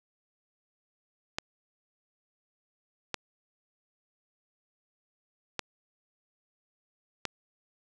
clicks, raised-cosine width 0.2 ms, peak -13 dBFS, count 4, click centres 1.385 / 3.143 / 5.593 / 7.253 s, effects none

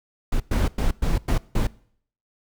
brown noise bursts at uneven times, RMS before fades -20 dBFS, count 6, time 0.32-0.4 / 0.51-0.68 / 0.78-0.91 / 1.02-1.18 / 1.28-1.38 / 1.55-1.67 s, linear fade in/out 5 ms, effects noise-tail reverb RT60 0.6 s tail -22 dB re dry

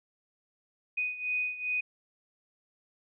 sine beating tone pair, 2489 / 2491.5 Hz, D#7 / D#7, 0 / +2 cents, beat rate 2.5 Hz, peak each -31 / -35 dBFS, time 0.97-1.81 s, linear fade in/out 10 ms, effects none

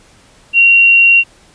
sine tone, 2751 Hz, F7, 27 cents flat, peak -4 dBFS, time 0.53-1.24 s, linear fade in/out 50 ms, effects pink hiss -46 dBFS RMS until 1.54 s + resampled to 22050 Hz

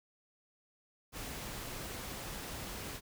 pink noise, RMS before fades -43 dBFS, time 1.12-3.01 s, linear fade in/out 50 ms, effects none

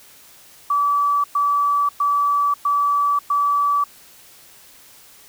sine tone bursts, 1151 Hz, D6, 35 cents flat, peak -15 dBFS, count 5, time 0.7-3.84 s, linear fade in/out 5 ms, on 540 ms, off 110 ms, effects white hiss -47 dBFS RMS until 5.28 s

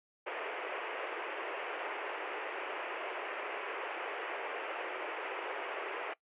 pink band-pass noise, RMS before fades -40 dBFS, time 0.26-6.14 s, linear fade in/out 10 ms, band 370 to 2800 Hz, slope 48 dB/octave, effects noise-tail reverb RT60 0.1 s tail -21 dB re dry + resampled to 8000 Hz

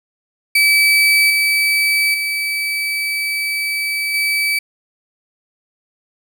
35% pulse tone with level steps, 2300 Hz, D7, 37 cents flat, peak -8 / -11 / -16 / -13 dBFS, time 0.55-4.59 s, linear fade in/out 5 ms, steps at 1.3 / 2.14 / 4.14 s, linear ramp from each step 2 ms, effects none

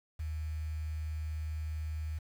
sine tone with quantisation, 77.78 Hz, D#2, in tune, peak -34 dBFS, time 0.19-2.19 s, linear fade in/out 10 ms, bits 9, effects none

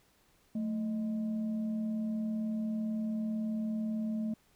sine tone with frequency modulation, 220 Hz, A3, in tune, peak -31 dBFS, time 0.55-4.34 s, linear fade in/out 5 ms, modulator 402 Hz, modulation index 0.28, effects pink hiss -68 dBFS RMS until 4.55 s

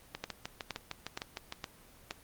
two click trains, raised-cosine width 0.2 ms, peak -20 / -18 dBFS, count 10 / 5, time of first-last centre 0.15-1.524 / 0.24-2.109 s, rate 6.55 / 2.14 Hz, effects pink hiss -58 dBFS RMS until 2.23 s + Opus 24 kbps

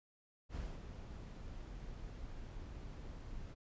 brown noise with ADSR envelope, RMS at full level -41 dBFS, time 0.49-3.55 s, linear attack 65 ms, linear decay 230 ms, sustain -7 dB, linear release 28 ms, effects resampled to 16000 Hz

